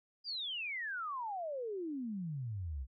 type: exponential sweep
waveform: sine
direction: down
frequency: 4938 to 60.5 Hz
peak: -37 dBFS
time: 0.24-2.87 s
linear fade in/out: 50 ms
effects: none